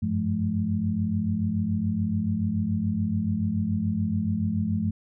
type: tone cluster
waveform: sine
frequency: 92.4 / 99.4 / 174.5 / 214.4 Hz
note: F#2 / G2 / F3 / A3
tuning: -2 / +25 / -1 / -45 cents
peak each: -32 / -29 / -30 / -26 dBFS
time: 0.02-4.91 s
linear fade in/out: 10 ms
effects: none